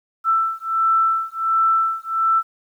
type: beating tone pair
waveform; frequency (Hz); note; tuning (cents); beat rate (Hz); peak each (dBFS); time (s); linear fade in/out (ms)
sine; 1329 / 1330.4; E6 / E6; +14 / +16; 1.4; -19; 0.24-2.43; 50
effects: 9-bit